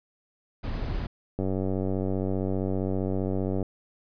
brown noise, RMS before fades -30 dBFS, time 0.63-1.07 s, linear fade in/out 10 ms
click train, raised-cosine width 2 ms, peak -16 dBFS, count 214, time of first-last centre 1.39-3.627 s, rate 95.2 Hz
effects resampled to 11025 Hz

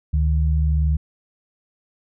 sine tone pair together, 72.7 / 154.05 Hz, D2 / D#3, -17 / -17 cents, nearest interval octave + minor second, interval 1300 cents, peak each -16 / -24 dBFS, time 0.13-0.97 s, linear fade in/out 10 ms, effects none

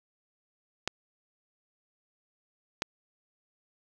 clicks, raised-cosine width 0.2 ms, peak -11 dBFS, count 2, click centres 0.876 / 2.821 s, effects none

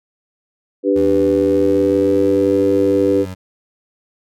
sine chord, G major, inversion second, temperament equal, 293.7 / 392 / 493.9 Hz, D4 / G4 / B4, 0 / 0 / 0 cents, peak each -16 dBFS, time 0.83-3.26 s, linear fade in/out 50 ms
25% pulse tone with pitch glide, 82.5 to 93.14 Hz, E2 to F#2, +2 to +12 cents, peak -23 dBFS, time 0.95-3.35 s, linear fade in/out 20 ms, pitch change +210 cents, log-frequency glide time 1.39-2.61 s
effects none

